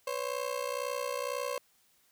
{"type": "ring-modulated tone", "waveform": "30% pulse", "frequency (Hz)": 531, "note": "C5", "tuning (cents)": 25, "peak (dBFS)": -27, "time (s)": [0.07, 1.58], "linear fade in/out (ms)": 2, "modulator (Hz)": 31, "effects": ["white hiss -68 dBFS RMS until 2.11 s"]}